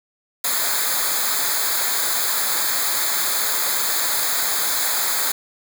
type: noise with comb filter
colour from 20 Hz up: white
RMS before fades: -21 dBFS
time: 0.44-5.32 s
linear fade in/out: 5 ms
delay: 0.35 ms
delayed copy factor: -0.95
effects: none